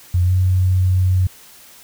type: tone with pitch glide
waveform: sine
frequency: 89 to 92.3 Hz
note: F2 to F#2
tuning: +33 to -4 cents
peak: -12 dBFS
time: 0.14-1.27 s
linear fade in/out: 5 ms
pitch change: +63 cents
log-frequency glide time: 0.24-0.32 s
effects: white hiss -44 dBFS RMS until 1.83 s